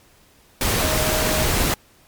sine tone in noise, 624 Hz, D#5, 5 cents sharp, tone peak -25 dBFS, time 0.81-1.44 s, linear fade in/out 2 ms, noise pink, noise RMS -20 dBFS, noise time 0.61-1.74 s, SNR -8 dB, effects pink hiss -54 dBFS RMS until 2.07 s + MP3 96 kbps

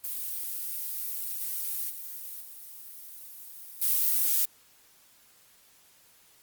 violet noise with level steps, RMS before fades -34 / -32 / -40 / -45 / -25 dBFS, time 0.04-4.45 s, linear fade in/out 0 ms, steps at 1.4 / 1.89 / 2.4 / 3.81 s, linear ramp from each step 20 ms, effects white hiss -60 dBFS RMS until 6.42 s + Opus 32 kbps

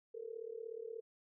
sine tone with amplitude modulation, 453.6 Hz, A#4, 47 cents flat, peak -39 dBFS, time 0.14-1.01 s, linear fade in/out 10 ms, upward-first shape sine, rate 36.7 Hz, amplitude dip 90%, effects none

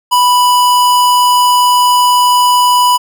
square tone, 987.8 Hz, B5, in tune, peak -7 dBFS, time 0.11-2.98 s, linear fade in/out 20 ms, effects none

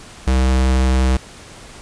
square tone, 64.7 Hz, C2, 19 cents flat, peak -13 dBFS, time 0.27-1.17 s, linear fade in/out 5 ms, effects pink hiss -39 dBFS RMS until 1.81 s + resampled to 22050 Hz

